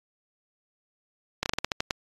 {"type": "slowing click train", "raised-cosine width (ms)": 0.2, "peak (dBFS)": -8, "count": 9, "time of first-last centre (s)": [1.43, 1.908], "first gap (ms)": 29, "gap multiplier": 1.2, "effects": ["AAC 32 kbps"]}